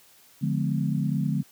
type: chord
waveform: sine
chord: D diminished seventh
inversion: none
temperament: just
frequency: 146.83 / 176.2 / 211.4 / 253.7 Hz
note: D3 / F3 / Ab3 / Cb4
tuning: 0 / +16 / +31 / +47 cents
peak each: -26 / -29 / -29 / -32 dBFS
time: 0.41-1.43 s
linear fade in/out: 20 ms
effects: white hiss -56 dBFS RMS until 1.51 s + high-pass 60 Hz 12 dB/octave